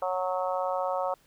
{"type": "harmonic tone", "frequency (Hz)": 184.1, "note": "F#3", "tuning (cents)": -8, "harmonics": [3, 4, 5, 6, 7], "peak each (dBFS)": [-30, -32, -34, -36, -37], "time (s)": [0.02, 1.14], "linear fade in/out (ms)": 2, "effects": ["pink hiss -63 dBFS RMS until 1.26 s"]}